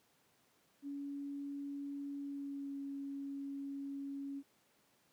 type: tone with pitch glide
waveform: sine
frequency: 282.2 to 278 Hz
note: C#4 to C#4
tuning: +31 to +5 cents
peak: -40 dBFS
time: 0.82-4.43 s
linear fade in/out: 50 ms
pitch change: -26 cents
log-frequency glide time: 2.19-2.79 s
effects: pink hiss -72 dBFS RMS until 5.12 s + high-pass 150 Hz 12 dB/octave